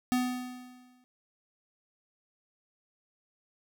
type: tone with exponential decay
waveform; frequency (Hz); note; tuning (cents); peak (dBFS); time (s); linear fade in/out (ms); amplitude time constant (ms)
square; 250.2; B3; +23; -24; 0.12-1.04; 0; 200
effects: none